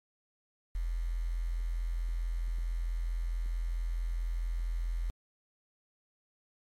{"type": "tone with quantisation", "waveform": "sine", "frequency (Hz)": 42.28, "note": "E1", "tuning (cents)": 45, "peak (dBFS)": -30, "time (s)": [0.75, 5.1], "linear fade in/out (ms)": 0, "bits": 9, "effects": ["MP3 64 kbps"]}